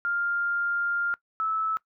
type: tone pair in turn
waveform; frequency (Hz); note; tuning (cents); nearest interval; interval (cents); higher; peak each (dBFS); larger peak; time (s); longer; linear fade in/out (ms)
sine; 1400 / 1306.5; F6 / E6; +4 / -16; minor second; 120; first; -24; neither; 0.05-1.14 / 1.4-1.77; first; 0
effects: noise-tail reverb RT60 0.1 s tail -21 dB re dry

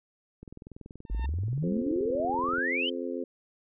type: click train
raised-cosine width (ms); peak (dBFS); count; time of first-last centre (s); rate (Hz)
3; -31; 46; 0.43-2.583; 20.9
type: tone with exponential growth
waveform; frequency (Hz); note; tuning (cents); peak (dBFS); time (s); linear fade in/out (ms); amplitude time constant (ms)
sawtooth; 905; A5; +48; -33; 1.05-1.26; 5; 45
type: exponential sweep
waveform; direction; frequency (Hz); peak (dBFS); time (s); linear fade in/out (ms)
sine; up; 46.25 to 3166; -27; 1.1-2.9; 10
type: harmonic tone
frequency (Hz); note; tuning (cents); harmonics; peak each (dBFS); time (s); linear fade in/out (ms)
87.1; F2; -4; 3 / 4 / 5 / 6; -35 / -36 / -37 / -38; 1.63-3.24; 5
effects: resampled to 8000 Hz

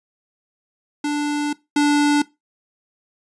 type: tone pair in turn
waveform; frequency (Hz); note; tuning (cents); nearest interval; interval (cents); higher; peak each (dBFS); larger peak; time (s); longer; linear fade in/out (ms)
square; 293.7 / 292.2; D4 / D4; 0 / -9; unison; 9; first; -20 / -14; second; 1.04-1.53 / 1.76-2.22; first; 5
effects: noise-tail reverb RT60 0.2 s tail -19 dB re dry + resampled to 22050 Hz

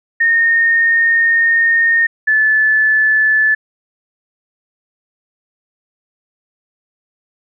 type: tone pair in turn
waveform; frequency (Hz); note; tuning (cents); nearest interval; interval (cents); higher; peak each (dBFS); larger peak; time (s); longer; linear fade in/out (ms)
sine; 1839 / 1738.6; A#6 / A6; -24 / -21; minor second; 97; first; -9; neither; 0.2-2.07 / 2.27-3.55; first; 10
effects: none

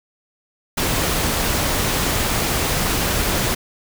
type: noise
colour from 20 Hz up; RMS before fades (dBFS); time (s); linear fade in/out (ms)
pink; -20; 0.77-3.55; 10
effects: none

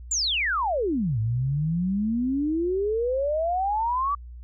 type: exponential two-way sweep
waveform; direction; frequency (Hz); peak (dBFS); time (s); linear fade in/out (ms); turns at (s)
sine; down then up; 7490 to 107.2 to 1174; -22; 0.11-4.15; 5; 1.19
effects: added 60 Hz sine -38 dBFS peak until 4.43 s

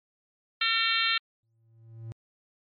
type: harmonic tone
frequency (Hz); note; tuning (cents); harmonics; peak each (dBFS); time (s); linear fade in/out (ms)
453.4; A#4; -48; 3 / 4 / 5 / 6 / 7 / 8 / 9; -31 / -31 / -31 / -31 / -31 / -31 / -31; 0.61-1.18; 5
type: tone with exponential growth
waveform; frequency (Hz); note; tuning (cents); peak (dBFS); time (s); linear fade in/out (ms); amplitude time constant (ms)
triangle; 113.5; A#2; -46; -32; 1.43-2.12; 0; 150
effects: MP3 48 kbps

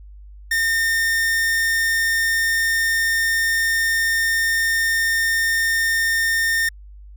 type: tone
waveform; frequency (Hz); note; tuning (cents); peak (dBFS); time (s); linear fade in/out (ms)
45% pulse; 1819; A#6; -43; -17; 0.51-6.69; 5
effects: added 50 Hz sine -38 dBFS peak until 7.16 s

